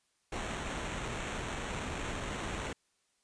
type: noise with sample-and-hold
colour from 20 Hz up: pink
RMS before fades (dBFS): -38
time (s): 0.32-2.73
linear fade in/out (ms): 5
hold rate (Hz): 4900
effects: white hiss -75 dBFS RMS until 3.23 s + resampled to 22050 Hz